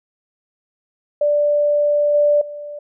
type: tone with level steps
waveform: sine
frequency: 587.3 Hz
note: D5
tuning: in tune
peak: -13 / -11 / -28 dBFS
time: 1.21-2.79 s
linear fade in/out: 5 ms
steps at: 2.14 / 2.41 s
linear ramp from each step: 5 ms
effects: none